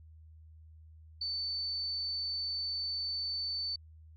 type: tone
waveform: sine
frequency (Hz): 4524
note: C#8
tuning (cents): +34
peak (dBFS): -33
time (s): 1.21-3.76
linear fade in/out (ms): 5
effects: added 79 Hz sine -52 dBFS peak until 4.16 s